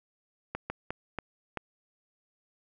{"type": "slowing click train", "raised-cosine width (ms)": 0.5, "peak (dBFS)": -18, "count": 5, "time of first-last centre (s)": [0.55, 1.573], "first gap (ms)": 150, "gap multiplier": 1.37, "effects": []}